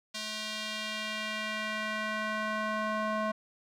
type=tone with band-pass filter sweep; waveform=square; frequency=215.4 Hz; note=A3; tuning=37 cents flat; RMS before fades=-34 dBFS; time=0.14-3.32 s; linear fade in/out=10 ms; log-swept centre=4400 to 950 Hz; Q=1.3; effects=none